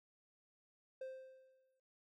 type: tone with exponential decay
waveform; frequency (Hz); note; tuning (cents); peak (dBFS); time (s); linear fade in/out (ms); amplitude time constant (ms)
triangle; 523.3; C5; 0; -40; 1.01-1.8; 5; 170
effects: none